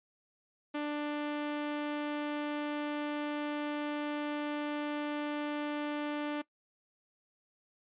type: tone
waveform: sawtooth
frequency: 295.4 Hz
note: D4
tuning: 10 cents sharp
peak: -29 dBFS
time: 0.74-6.42 s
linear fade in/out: 10 ms
effects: noise-tail reverb RT60 0.1 s tail -20 dB re dry + resampled to 8000 Hz